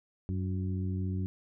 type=harmonic tone with a mistuned harmonic; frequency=94 Hz; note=F#2; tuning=28 cents sharp; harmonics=1 / 2 / 3 / 4; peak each=-31 / -36 / -42 / -46 dBFS; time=0.29-1.26 s; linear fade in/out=0 ms; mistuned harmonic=4; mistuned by=-48 cents; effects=none